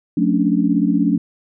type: chord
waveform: sine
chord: D major seventh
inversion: first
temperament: equal with one note detuned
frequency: 180.35 / 220 / 277.2 / 293.7 Hz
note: F#3 / A3 / C#4 / D4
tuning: -44 / 0 / 0 / 0 cents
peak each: -19 dBFS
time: 0.17-1.18 s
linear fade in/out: 5 ms
effects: none